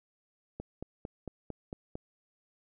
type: click train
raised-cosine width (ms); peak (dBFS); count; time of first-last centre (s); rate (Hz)
2; -25; 7; 0.6-1.954; 4.43
effects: none